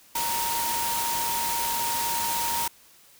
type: tone in noise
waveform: sine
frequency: 932.3 Hz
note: A#5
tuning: in tune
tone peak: -28 dBFS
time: 0.15-2.68 s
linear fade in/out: 5 ms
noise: white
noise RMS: -29 dBFS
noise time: 0.15-2.68 s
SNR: -2 dB
effects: white hiss -55 dBFS RMS until 3.19 s